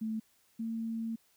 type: tone pair in turn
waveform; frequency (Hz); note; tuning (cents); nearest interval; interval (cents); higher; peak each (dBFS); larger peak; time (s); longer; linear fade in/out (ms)
sine; 220 / 226.3; A3 / A3; 0 / +49; unison; 49; second; -32 / -33; first; 0.01-0.2 / 0.59-1.16; second; 10
effects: white hiss -69 dBFS RMS until 1.36 s